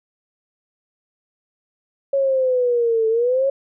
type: linear two-way sweep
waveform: sine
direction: down then up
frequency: 554.4 to 440 to 554.4 Hz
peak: -15 dBFS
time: 2.13-3.5 s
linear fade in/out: 5 ms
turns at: 3.08 s
effects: none